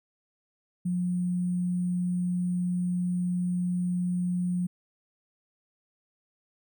sine tone with sample-and-hold, 178.5 Hz, F3, 38 cents sharp, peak -25 dBFS, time 0.85-4.67 s, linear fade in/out 10 ms, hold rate 8820 Hz, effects none

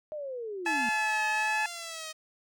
sine linear sweep, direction down, 622.3 to 220.7 Hz, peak -34 dBFS, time 0.12-0.89 s, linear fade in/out 0 ms
5% pulse tone with vibrato, 659.3 Hz, E5, in tune, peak -26 dBFS, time 0.65-2.13 s, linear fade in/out 20 ms, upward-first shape triangle, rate 1.2 Hz, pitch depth 90 cents each way
harmonic tone, 861 Hz, A5, 38 cents flat, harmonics 1 / 2 / 3, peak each -30 / -30 / -32 dBFS, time 0.66-1.66 s, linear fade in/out 2 ms
effects none

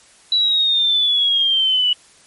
sine exponential sweep, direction down, 3951 to 2939 Hz, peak -13 dBFS, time 0.32-1.93 s, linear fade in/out 2 ms, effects white hiss -49 dBFS RMS until 2.26 s + MP3 48 kbps

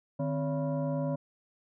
sine tone with frequency modulation, 152.6 Hz, D#3, 33 cents flat, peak -28 dBFS, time 0.19-1.16 s, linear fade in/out 10 ms, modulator 414 Hz, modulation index 1.2, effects none

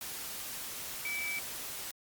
sine tone in noise, 2303 Hz, D7, 34 cents flat, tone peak -34 dBFS, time 1.05-1.39 s, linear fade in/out 2 ms, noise white, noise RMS -41 dBFS, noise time 0.01-1.91 s, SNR +4 dB, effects Opus 48 kbps

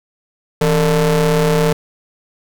35% pulse ring-modulated tone, 144.7 Hz, D3, 25 cents flat, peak -7 dBFS, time 0.61-1.73 s, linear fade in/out 5 ms, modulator 308 Hz, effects none

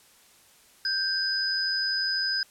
sine tone pair together, 1568 / 4994 Hz, G6 / D#8, 0 / +6 cents, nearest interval octave + minor sixth, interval 2006 cents, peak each -29 / -26 dBFS, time 0.85-2.43 s, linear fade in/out 2 ms, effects white hiss -57 dBFS RMS until 2.5 s + low-pass 12000 Hz 12 dB/octave

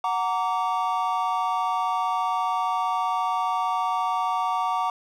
triangle chord, Gb augmented, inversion none, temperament just, 740 / 925 / 1156.2 Hz, Gb5 / Bb5 / D6, 0 / -14 / -27 cents, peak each -25 dBFS, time 0.04-4.9 s, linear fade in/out 2 ms, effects none

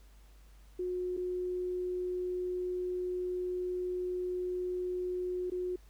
sine tone with dropouts, 362.1 Hz, F#4, 37 cents flat, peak -32 dBFS, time 0.79-5.76 s, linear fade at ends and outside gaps 5 ms, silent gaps 1.168-1.174 / 5.501-5.518 s, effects added 50 Hz sine -54 dBFS peak until 5.89 s + pink hiss -66 dBFS RMS until 5.89 s

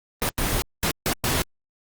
pink noise bursts at uneven times, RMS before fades -23 dBFS, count 5, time 0.22-0.29 / 0.38-0.62 / 0.83-0.91 / 1.06-1.13 / 1.24-1.42 s, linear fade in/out 0 ms, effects Opus 24 kbps

